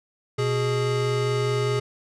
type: tone pair together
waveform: square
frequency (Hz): 123.47 / 415.3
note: B2 / G#4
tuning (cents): 0 / 0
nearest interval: octave + major sixth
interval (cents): 2100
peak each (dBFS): -25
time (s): 0.38-1.8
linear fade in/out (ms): 10
effects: low-pass 7000 Hz 12 dB/octave

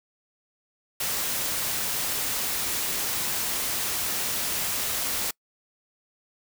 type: noise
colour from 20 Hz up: white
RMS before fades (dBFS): -28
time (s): 1-5.31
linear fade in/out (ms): 5
effects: noise-tail reverb RT60 0.1 s tail -26 dB re dry

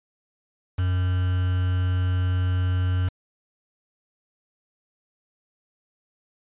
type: tone with quantisation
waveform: triangle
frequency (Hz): 91.2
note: F#2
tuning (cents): -24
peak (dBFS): -18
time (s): 0.78-3.09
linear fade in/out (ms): 10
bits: 6
effects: resampled to 8000 Hz

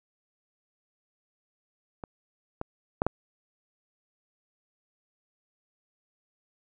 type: clicks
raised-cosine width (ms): 1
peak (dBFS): -23 / -18 / -10 / -10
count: 4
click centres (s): 2.038 / 2.614 / 3.019 / 3.066
effects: none

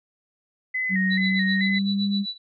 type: tone with vibrato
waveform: sine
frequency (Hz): 1942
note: B6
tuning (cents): -30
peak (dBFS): -23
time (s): 0.74-1.79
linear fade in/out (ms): 10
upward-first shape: square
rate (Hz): 2.3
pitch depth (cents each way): 71
type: tone with pitch glide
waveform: sine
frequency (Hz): 189.5 to 200.8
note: F#3 to G3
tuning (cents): +42 to +42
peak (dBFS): -21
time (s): 0.89-2.26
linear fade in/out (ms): 50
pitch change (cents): +100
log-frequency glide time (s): 1.27-2.15
type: tone with tremolo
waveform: sine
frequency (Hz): 3951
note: B7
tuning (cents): 0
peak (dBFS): -26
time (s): 1.1-2.38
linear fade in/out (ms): 20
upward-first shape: sine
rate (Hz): 7.8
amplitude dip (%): 90
effects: none

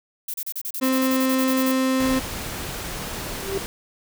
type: noise bursts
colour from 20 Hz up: violet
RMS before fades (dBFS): -29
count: 16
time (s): 0.28-1.719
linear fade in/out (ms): 5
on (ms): 59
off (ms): 33
type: tone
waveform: 35% pulse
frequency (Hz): 261.6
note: C4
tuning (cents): 0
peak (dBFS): -17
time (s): 0.81-2.2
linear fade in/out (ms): 20
type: noise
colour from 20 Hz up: pink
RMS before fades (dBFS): -31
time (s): 2-3.66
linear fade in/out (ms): 0
type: tone with exponential growth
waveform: sine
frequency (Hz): 390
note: G4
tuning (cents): -9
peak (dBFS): -20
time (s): 3.26-3.58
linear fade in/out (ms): 5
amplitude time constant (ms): 69
effects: none

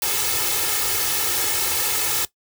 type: noise with comb filter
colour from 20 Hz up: white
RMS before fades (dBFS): -22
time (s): 0.02-2.25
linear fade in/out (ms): 2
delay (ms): 2.3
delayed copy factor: +0.95
effects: noise-tail reverb RT60 0.1 s tail -18 dB re dry + high-pass 60 Hz 12 dB/octave

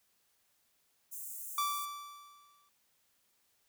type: high-pass noise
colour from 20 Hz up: white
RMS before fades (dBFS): -44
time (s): 1.11-1.86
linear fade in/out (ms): 20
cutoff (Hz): 6800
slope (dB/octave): 48
type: tone with exponential decay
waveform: 45% pulse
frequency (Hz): 1163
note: D6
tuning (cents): -17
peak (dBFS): -29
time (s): 1.58-2.69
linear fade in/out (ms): 2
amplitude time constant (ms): 240
effects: white hiss -74 dBFS RMS until 3.68 s

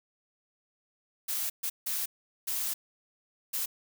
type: noise bursts at uneven times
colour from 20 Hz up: blue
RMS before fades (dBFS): -32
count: 5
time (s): 1.28-1.5 / 1.63-1.7 / 1.86-2.06 / 2.47-2.74 / 3.53-3.66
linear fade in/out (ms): 10
effects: none

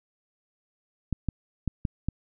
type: clicks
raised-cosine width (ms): 5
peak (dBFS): -14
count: 5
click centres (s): 1.127 / 1.287 / 1.677 / 1.852 / 2.086
effects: none

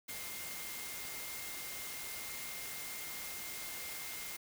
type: tone in noise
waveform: sine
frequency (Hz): 2113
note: C7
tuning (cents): +16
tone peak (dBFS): -50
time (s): 0.08-4.37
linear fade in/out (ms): 10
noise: white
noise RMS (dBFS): -44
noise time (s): 0.08-4.37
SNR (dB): -9
effects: none

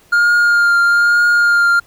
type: tone with vibrato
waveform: triangle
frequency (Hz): 1410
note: F6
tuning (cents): +16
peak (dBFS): -7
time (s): 0.12-1.8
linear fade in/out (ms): 10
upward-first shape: triangle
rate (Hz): 1.1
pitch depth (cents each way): 20
effects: pink hiss -50 dBFS RMS until 1.86 s

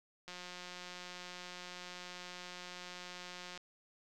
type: click train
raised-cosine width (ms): 0.2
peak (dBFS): -30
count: 591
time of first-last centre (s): 0.28-3.576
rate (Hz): 179
effects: none

